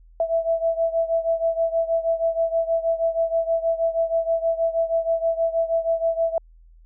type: beating tone pair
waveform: sine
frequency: 659 / 665.3 Hz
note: E5 / E5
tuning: -1 / +16 cents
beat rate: 6.3 Hz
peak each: -21 / -24 dBFS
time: 0.2-6.38 s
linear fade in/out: 2 ms
effects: added 41 Hz sine -47 dBFS peak until 6.85 s